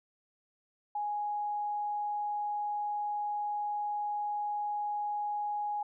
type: tone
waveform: sine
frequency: 830.6 Hz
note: G#5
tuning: in tune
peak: -31 dBFS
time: 0.95-5.83 s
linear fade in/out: 5 ms
effects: none